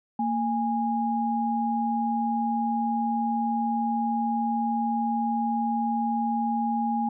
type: tone pair together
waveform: sine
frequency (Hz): 230 / 823.4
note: A#3 / G#5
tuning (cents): -23 / -15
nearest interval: octave + minor seventh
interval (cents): 2208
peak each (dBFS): -26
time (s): 0.19-7.09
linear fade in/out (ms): 5
effects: none